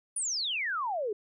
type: exponential sweep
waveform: sine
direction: down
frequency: 9950 to 393.8 Hz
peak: -29 dBFS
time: 0.16-1.13 s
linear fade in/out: 5 ms
effects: none